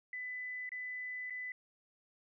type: tone with dropouts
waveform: sine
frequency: 2000 Hz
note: B6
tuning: 21 cents sharp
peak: -39 dBFS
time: 0.13-1.52 s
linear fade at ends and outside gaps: 2 ms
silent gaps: 0.692-0.718 / 1.299-1.305 s
effects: none